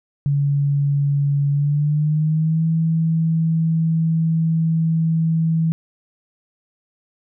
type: tone with pitch glide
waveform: sine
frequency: 142.2 to 162.4 Hz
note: C#3 to E3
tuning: +45 to -26 cents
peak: -15 dBFS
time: 0.26-5.72 s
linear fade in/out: 0 ms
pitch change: +229 cents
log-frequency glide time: 1.5-2.65 s
effects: none